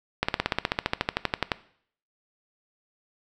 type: slowing click train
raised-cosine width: 0.3 ms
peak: -6 dBFS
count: 19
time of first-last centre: 0.23-1.518 s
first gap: 55 ms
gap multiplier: 1.03
effects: noise-tail reverb RT60 0.6 s tail -18 dB re dry